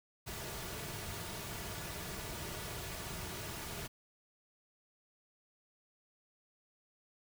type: noise with comb filter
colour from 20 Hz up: pink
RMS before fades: -43 dBFS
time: 0.26-3.88 s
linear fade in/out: 20 ms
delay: 3.8 ms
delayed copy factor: -0.5
effects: none